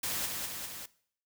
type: noise with echo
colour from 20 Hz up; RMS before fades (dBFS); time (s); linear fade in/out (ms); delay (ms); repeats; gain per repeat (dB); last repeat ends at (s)
white; -34; 0.03-0.26; 5; 200; 3; -3; 0.86
effects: noise-tail reverb RT60 0.6 s tail -20 dB re dry